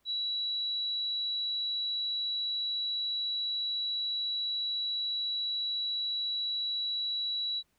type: tone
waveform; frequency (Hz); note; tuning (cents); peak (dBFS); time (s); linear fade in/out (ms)
sine; 3918; B7; -15; -30; 0.05-7.63; 50
effects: pink hiss -74 dBFS RMS until 7.78 s

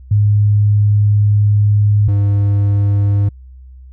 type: tone pair in turn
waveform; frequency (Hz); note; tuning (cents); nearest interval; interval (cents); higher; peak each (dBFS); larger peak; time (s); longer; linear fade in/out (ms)
sine / triangle; 103.83 / 101.17; G#2 / G#2; 0 / -45; unison; 45; first; -8; neither; 0.11-2.08 / 2.08-3.29; first; 5
effects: added 64 Hz sine -34 dBFS peak until 3.92 s

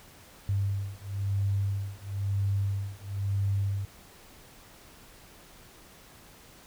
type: beating tone pair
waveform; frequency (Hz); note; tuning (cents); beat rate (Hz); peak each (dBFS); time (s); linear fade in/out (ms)
sine; 98.6 / 99.6; G2 / G2; +11 / +28; 1; -30; 0.49-3.85; 0
effects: pink hiss -53 dBFS RMS until 6.66 s

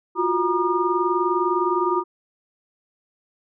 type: tone cluster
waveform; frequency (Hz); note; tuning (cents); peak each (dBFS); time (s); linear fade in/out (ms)
sine; 348.1 / 367.8 / 949 / 1212; F4 / F#4 / A#5 / D#6; -6 / -10 / +31 / -46; -24; 0.15-2.04; 50
effects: none

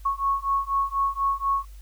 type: beating tone pair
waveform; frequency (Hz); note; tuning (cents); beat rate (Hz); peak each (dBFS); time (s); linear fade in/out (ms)
sine; 1101 / 1105.1; C#6 / C#6; -12 / -6; 4.1; -25; 0.05-1.65; 10
effects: added 50 Hz sine -40 dBFS peak until 1.81 s + white hiss -58 dBFS RMS until 1.81 s

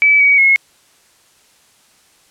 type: tone with pitch steps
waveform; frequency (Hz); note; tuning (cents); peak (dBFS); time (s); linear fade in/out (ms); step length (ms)
sine; 2299 / 2261 / 2172; D7 / C#7 / C#7; -37 / +34 / -36; -7; 0.02-0.56; 0; 180
effects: white hiss -52 dBFS RMS until 2.3 s + low-pass 10000 Hz 12 dB/octave

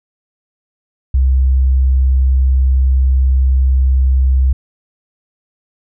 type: tone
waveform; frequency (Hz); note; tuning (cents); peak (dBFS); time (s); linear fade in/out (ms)
sine; 65.41; C2; 0; -8; 1.14-4.53; 5
effects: none

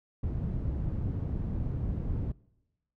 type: low-pass noise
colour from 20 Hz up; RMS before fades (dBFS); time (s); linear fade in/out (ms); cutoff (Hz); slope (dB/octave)
white; -32; 0.23-2.32; 5; 120; 12
effects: noise-tail reverb RT60 1.0 s tail -24 dB re dry

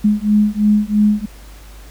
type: beating tone pair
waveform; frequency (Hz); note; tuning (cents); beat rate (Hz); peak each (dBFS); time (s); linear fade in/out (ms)
sine; 208.3 / 211.3; G#3 / G#3; +5 / +30; 3; -14; 0.04-1.26; 10
effects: added 50 Hz sine -36 dBFS peak until 1.9 s + pink hiss -44 dBFS RMS until 1.9 s

